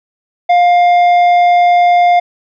sine tone with tanh clipping, 705 Hz, F5, 16 cents sharp, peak -7 dBFS, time 0.49-2.2 s, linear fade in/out 10 ms, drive 8 dB, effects none

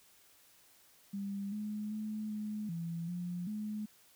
sine tone with pitch steps, 199.1 / 210.9 / 214.6 / 211.8 / 167.6 / 176.6 / 212 Hz, G3 / G#3 / A3 / G#3 / E3 / F3 / G#3, +27 / +27 / -43 / +34 / +29 / +20 / +36 cents, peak -36 dBFS, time 1.13-3.86 s, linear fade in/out 10 ms, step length 390 ms, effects white hiss -64 dBFS RMS until 4.15 s

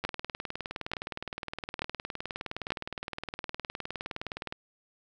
two click trains, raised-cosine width 0.3 ms, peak -12 / -19 dBFS, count 4 / 88, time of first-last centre 0.05-2.705 / 0.04-4.525 s, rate 1.13 / 19.4 Hz, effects none

